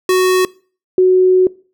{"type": "tone pair in turn", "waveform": ["square", "sine"], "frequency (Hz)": [370, 370], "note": ["F#4", "F#4"], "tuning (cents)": [0, 0], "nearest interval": "unison", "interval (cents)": 0, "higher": "neither", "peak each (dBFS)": [-10, -6], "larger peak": "second", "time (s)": [[0.09, 0.45], [0.98, 1.47]], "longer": "second", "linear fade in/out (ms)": 2, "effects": ["noise-tail reverb RT60 0.4 s tail -22 dB re dry"]}